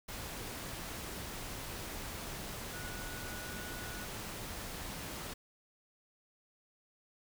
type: tone in noise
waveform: sine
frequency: 1466 Hz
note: F#6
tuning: 16 cents flat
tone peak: -48 dBFS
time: 2.73-4.05 s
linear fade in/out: 10 ms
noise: pink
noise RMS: -43 dBFS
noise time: 0.08-5.34 s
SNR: -8 dB
effects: none